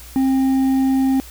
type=tone with hard clipping; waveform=triangle; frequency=265.6 Hz; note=C4; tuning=26 cents sharp; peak=-15 dBFS; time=0.16-1.2 s; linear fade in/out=0 ms; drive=8 dB; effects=added 60 Hz sine -39 dBFS peak until 1.3 s + white hiss -41 dBFS RMS until 1.3 s